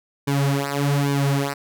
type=tone with flanger; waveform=sawtooth; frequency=140.9 Hz; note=C#3; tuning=29 cents sharp; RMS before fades=-21 dBFS; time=0.27-1.54 s; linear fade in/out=10 ms; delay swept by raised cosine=1.5 to 6.8 ms; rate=1.2 Hz; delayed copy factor=-0.95; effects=none